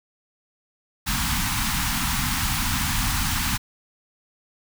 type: band-stop noise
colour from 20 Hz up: pink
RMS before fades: -24 dBFS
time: 1.06-3.58 s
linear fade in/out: 20 ms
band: 270 to 820 Hz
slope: 48 dB/octave
effects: none